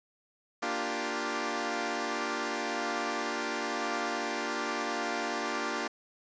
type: chord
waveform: 10% pulse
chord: G minor seventh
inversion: first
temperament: equal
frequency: 233.1 / 293.7 / 349.2 / 392 Hz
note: Bb3 / D4 / F4 / G4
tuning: 0 / 0 / 0 / 0 cents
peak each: -29 / -28 / -28 / -29 dBFS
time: 0.62-5.88 s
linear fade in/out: 10 ms
effects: resampled to 16000 Hz + 9-bit